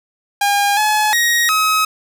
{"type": "tone with pitch steps", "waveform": "sawtooth", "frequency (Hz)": [809, 852, 1884, 1275], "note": ["G#5", "G#5", "A#6", "D#6"], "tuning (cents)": [-46, 44, 18, 42], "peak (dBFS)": -9, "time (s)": [0.41, 1.85], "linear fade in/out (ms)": 5, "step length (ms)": 360, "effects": []}